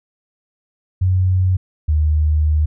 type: tone pair in turn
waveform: sine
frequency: 92.5 / 76.54 Hz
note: F#2 / D#2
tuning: 0 / -28 cents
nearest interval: minor third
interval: 328 cents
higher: first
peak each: -12 dBFS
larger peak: neither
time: 1.01-1.57 / 1.88-2.66 s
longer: second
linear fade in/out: 10 ms
effects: none